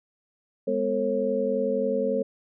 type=tone cluster; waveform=sine; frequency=205.4 / 248.9 / 449.9 / 541 Hz; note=G#3 / B3 / A4 / C#5; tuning=-19 / +14 / +39 / -42 cents; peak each=-31 / -31 / -27 / -26 dBFS; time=0.67-2.23 s; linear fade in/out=10 ms; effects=none